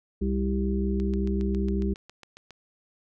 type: harmonic tone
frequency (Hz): 65.4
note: C2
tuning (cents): 0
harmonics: 1 / 3 / 5 / 6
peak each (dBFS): -27 / -27 / -34 / -32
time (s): 0.21-1.94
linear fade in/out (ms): 10
type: click train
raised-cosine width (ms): 0.2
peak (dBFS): -28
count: 12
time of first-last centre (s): 1-2.507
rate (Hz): 7.3
effects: none